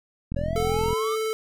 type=click train; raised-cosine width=5 ms; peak=-17 dBFS; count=27; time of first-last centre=0.32-0.93 s; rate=42.6 Hz
type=exponential sweep; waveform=triangle; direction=up; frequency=554.4 to 1239 Hz; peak=-27 dBFS; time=0.36-1.16 s; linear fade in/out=10 ms
type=tone with vibrato; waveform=square; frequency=439.3 Hz; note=A4; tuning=3 cents flat; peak=-25 dBFS; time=0.56-1.33 s; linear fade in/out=0 ms; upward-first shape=sine; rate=20 Hz; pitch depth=10 cents each way
effects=none